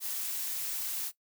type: noise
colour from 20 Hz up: blue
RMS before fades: -35 dBFS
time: 0-1.12 s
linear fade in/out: 50 ms
effects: noise-tail reverb RT60 0.1 s tail -17 dB re dry